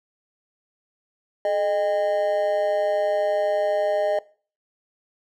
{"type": "tone with amplitude modulation", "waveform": "triangle", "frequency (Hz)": 614, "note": "D#5", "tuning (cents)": -23, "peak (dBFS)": -14, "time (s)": [1.45, 4.19], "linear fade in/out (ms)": 2, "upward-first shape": "sine", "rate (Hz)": 188, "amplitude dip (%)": 80, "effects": ["noise-tail reverb RT60 0.4 s tail -20 dB re dry"]}